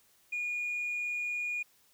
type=tone; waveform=sine; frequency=2439 Hz; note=D#7; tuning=35 cents flat; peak=-30 dBFS; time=0.32-1.63 s; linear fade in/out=10 ms; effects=tanh soft clip ceiling -29 dBFS + white hiss -66 dBFS RMS until 1.93 s